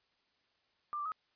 sine tone with pitch steps, 1189 / 1173 / 1267 Hz, D6 / D6 / D#6, +21 / -2 / +31 cents, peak -35 dBFS, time 0.93-1.119 s, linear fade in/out 0 ms, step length 63 ms, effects white hiss -75 dBFS RMS until 1.35 s + resampled to 11025 Hz

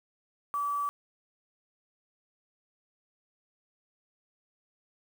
sine tone with quantisation, 1151 Hz, D6, 35 cents flat, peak -28 dBFS, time 0.54-0.89 s, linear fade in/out 0 ms, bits 8, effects none

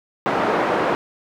pink band-pass noise, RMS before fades -20 dBFS, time 0.26-0.95 s, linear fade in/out 0 ms, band 340 to 1300 Hz, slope 12 dB/octave, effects none

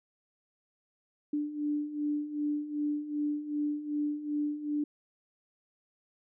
sine beating tone pair, 293.7 / 296.3 Hz, D4 / D4, 0 / +15 cents, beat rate 2.6 Hz, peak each -36 / -31 dBFS, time 1.33-4.84 s, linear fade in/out 5 ms, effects none

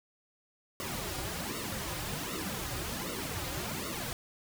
pink noise with flanger, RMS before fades -37 dBFS, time 0.8-4.13 s, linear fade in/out 0 ms, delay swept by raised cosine 1.2 to 4.6 ms, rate 1.3 Hz, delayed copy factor -0.95, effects none

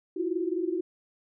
sine tone cluster, 326.3 / 351 / 369.9 Hz, E4 / F4 / F#4, -18 / +9 / 0 cents, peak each -31 dBFS, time 0.16-0.81 s, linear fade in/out 10 ms, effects none

